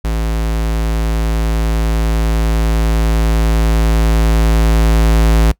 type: tone with level ramp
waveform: square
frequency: 55 Hz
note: A1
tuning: in tune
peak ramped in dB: -15 to -8 dBFS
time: 0.04-5.52 s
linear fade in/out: 10 ms
effects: noise-tail reverb RT60 0.1 s tail -22 dB re dry